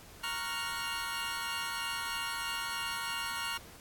20% pulse chord, Gb major seventh, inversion first, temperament equal, 932.3 / 1108.7 / 1396.9 / 1480 Hz, Bb5 / Db6 / F6 / Gb6, 0 / 0 / 0 / 0 cents, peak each -35 / -36 / -33 / -38 dBFS, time 0.23-3.58 s, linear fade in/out 10 ms, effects pink hiss -53 dBFS RMS until 3.8 s + AAC 64 kbps

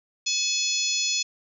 harmonic tone, 854 Hz, G#5, 48 cents sharp, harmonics 3 / 4 / 5 / 6 / 7 / 8, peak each -30 / -30 / -30 / -30 / -30 / -30 dBFS, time 0.26-1.23 s, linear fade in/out 10 ms, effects none

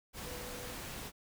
sine tone in noise, 493.9 Hz, B4, in tune, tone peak -48 dBFS, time 0.23-0.75 s, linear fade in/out 50 ms, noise pink, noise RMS -44 dBFS, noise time 0.13-1.12 s, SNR -7 dB, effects none

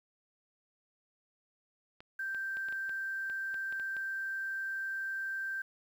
clicks, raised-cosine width 0.3 ms, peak -33 dBFS, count 11, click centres 2.005 / 2.347 / 2.57 / 2.686 / 2.725 / 2.894 / 3.299 / 3.543 / 3.725 / 3.798 / 3.967 s
sine tone, 1568 Hz, G6, in tune, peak -34 dBFS, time 2.19-5.62 s, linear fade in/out 5 ms
effects 10-bit

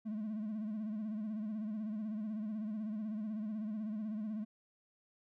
triangle tone with vibrato, 214.4 Hz, A3, 45 cents flat, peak -34 dBFS, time 0.05-4.45 s, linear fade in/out 20 ms, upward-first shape sine, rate 16 Hz, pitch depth 72 cents each way, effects tanh soft clip ceiling -31 dBFS

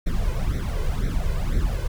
brown noise with flanger, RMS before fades -23 dBFS, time 0.06-1.88 s, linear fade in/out 10 ms, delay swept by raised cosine 0.51 to 2.01 ms, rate 2 Hz, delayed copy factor +0.85, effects none

